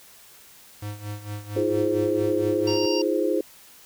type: tone with tremolo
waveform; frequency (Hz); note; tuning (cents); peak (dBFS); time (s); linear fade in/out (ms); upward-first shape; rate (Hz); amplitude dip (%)
square; 103.83; G#2; 0; -30; 0.82-2.86; 5; sine; 4.4; 75
type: chord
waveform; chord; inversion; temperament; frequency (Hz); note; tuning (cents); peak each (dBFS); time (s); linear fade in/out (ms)
sine; F minor seventh; third; equal with one note detuned; 317.3 / 349.2 / 415.3 / 523.3; Eb4 / F4 / Ab4 / C5; +34 / 0 / 0 / 0; -26; 1.56-3.41; 5
type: harmonic tone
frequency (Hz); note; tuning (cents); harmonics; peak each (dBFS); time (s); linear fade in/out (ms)
932.3; A#5; 0; 1 / 3 / 5 / 6; -35 / -33 / -31 / -33; 2.67-3.02; 5
effects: white hiss -50 dBFS RMS until 3.85 s